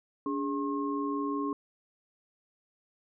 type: tone cluster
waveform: sine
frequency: 286 / 411.3 / 1074 Hz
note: D4 / G#4 / C6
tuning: -46 / -17 / +45 cents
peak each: -31 / -36 / -35 dBFS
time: 0.26-1.53 s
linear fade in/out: 2 ms
effects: none